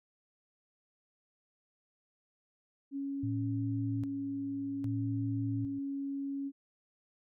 sine tone, 277.2 Hz, C#4, in tune, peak -34 dBFS, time 2.91-6.52 s, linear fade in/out 50 ms
sine tone with tremolo, 111.8 Hz, A2, 28 cents sharp, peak -33 dBFS, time 3.23-5.79 s, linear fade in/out 5 ms, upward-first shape square, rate 0.62 Hz, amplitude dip 80%
effects none

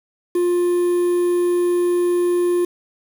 triangle tone with quantisation, 352.5 Hz, F4, 16 cents sharp, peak -13 dBFS, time 0.35-2.65 s, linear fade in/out 5 ms, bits 6, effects none

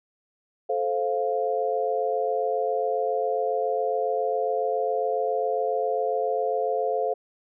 sine chord, F major, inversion first, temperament just, 436.5 / 523.8 / 698.5 Hz, A4 / C5 / F5, -14 / +2 / 0 cents, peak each -27 dBFS, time 0.69-7.14 s, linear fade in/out 10 ms, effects none

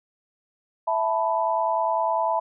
sine chord, E suspended fourth, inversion none, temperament just, 659.3 / 879 / 988.9 Hz, E5 / A5 / B5, 0 / -2 / +2 cents, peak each -25 dBFS, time 0.87-2.4 s, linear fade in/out 10 ms, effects none

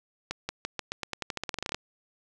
accelerating click train, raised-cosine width 0.2 ms, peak -14 dBFS, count 19, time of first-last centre 0.31-1.746 s, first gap 180 ms, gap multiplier 0.89, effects none

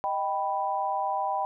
sine chord, Eb augmented, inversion none, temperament equal, 622.3 / 784 / 987.8 Hz, Eb5 / G5 / B5, 0 / 0 / 0 cents, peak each -34 / -28 / -30 dBFS, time 0.04-1.45 s, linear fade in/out 0 ms, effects none

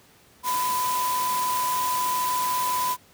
sine tone in noise, 1000 Hz, B5, 21 cents sharp, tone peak -23 dBFS, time 0.43-2.97 s, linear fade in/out 50 ms, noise white, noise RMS -31 dBFS, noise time 0.43-2.97 s, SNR +5 dB, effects pink hiss -55 dBFS RMS until 3.13 s + high-pass 80 Hz 12 dB/octave

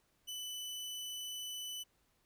sawtooth tone, 2991 Hz, F#7, 18 cents sharp, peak -38 dBFS, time 0.27-1.84 s, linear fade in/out 20 ms, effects pink hiss -75 dBFS RMS until 2.25 s

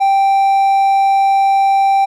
triangle tone, 784 Hz, G5, in tune, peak -7 dBFS, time 0-2.06 s, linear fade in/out 20 ms, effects none

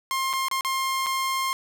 sawtooth tone with dropouts, 1062 Hz, C6, 25 cents sharp, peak -20 dBFS, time 0.11-1.53 s, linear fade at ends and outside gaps 0 ms, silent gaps 0.33-0.335 / 0.484-0.513 / 0.609-0.648 / 1.062-1.067 s, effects none

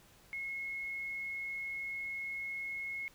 sine tone, 2171 Hz, C#7, 37 cents flat, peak -37 dBFS, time 0.33-3.08 s, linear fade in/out 0 ms, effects pink hiss -62 dBFS RMS until 3.14 s

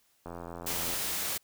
click train, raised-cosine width 1 ms, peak -27 dBFS, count 59, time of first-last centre 0.26-0.938 s, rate 85.6 Hz
white noise, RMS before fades -33 dBFS, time 0.66-1.38 s, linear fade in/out 10 ms
effects white hiss -69 dBFS RMS until 1.43 s

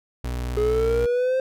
35% pulse tone with vibrato, 61.2 Hz, B1, 15 cents flat, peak -24 dBFS, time 0.24-1.06 s, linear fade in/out 5 ms, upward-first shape sine, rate 19 Hz, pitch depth 18 cents each way
triangle exponential sweep, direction up, 417.5 to 526 Hz, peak -17 dBFS, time 0.57-1.4 s, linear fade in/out 2 ms
effects none

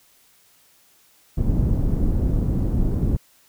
pink low-pass noise, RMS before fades -20 dBFS, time 1.37-3.17 s, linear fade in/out 10 ms, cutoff 220 Hz, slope 12 dB/octave, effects white hiss -57 dBFS RMS until 3.48 s

